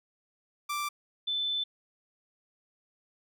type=tone pair in turn; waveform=sawtooth / sine; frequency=1174.7 / 3520 Hz; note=D6 / A7; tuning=0 / 0 cents; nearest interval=octave + perfect fifth; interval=1900 cents; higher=second; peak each=-27 / -28 dBFS; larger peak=first; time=0.69-0.89 / 1.27-1.64 s; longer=second; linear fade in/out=10 ms; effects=none